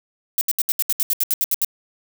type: noise bursts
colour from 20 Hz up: violet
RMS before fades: -19 dBFS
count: 13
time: 0.38-1.647 s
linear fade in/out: 0 ms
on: 31 ms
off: 72 ms
effects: none

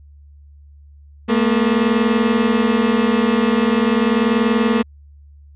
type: tone pair together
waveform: 30% pulse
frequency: 217.6 / 238 Hz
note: A3 / A#3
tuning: -19 / +36 cents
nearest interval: major second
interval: 155 cents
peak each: -14 dBFS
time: 1.28-4.83 s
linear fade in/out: 20 ms
effects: added 72 Hz sine -41 dBFS peak until 5.55 s + resampled to 8000 Hz

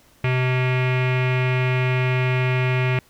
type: tone with low-pass filter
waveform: square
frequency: 127.6 Hz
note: C3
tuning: 43 cents flat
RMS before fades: -20 dBFS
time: 0.24-2.99 s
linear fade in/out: 2 ms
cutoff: 2400 Hz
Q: 4.5
effects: pink hiss -55 dBFS RMS until 3.09 s

